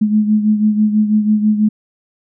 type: beating tone pair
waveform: sine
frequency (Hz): 211.8 / 217.9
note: G#3 / A3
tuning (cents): +34 / -17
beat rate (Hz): 6.1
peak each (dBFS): -11 / -18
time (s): 0.01-1.69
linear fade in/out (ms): 10
effects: none